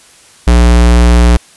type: tone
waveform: square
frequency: 59.5 Hz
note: A#1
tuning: 36 cents sharp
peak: -4 dBFS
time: 0.47-1.37 s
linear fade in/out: 5 ms
effects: white hiss -41 dBFS RMS until 1.56 s + resampled to 24000 Hz